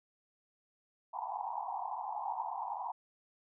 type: band-pass noise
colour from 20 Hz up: white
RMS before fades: -39 dBFS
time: 1.13-2.92 s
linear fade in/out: 10 ms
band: 730 to 1000 Hz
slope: 96 dB/octave
effects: none